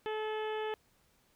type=harmonic tone; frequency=431.9 Hz; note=A4; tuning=32 cents flat; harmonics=1 / 2 / 3 / 4 / 5 / 6 / 7 / 8; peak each=-35 / -40 / -48 / -46 / -52 / -51 / -50 / -55 dBFS; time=0.06-0.74 s; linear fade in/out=0 ms; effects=pink hiss -70 dBFS RMS until 1.35 s